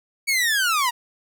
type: linear sweep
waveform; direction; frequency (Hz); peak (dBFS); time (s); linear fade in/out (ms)
sawtooth; down; 2261 to 924; -15; 0.27-0.91; 20
effects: none